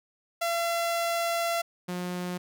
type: tone pair in turn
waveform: sawtooth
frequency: 679 / 179.12 Hz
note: F5 / F3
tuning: -49 / +44 cents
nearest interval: octave + major seventh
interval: 2307 cents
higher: first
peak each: -22 / -27 dBFS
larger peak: first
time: 0.41-1.62 / 1.88-2.38 s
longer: first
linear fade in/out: 10 ms
effects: none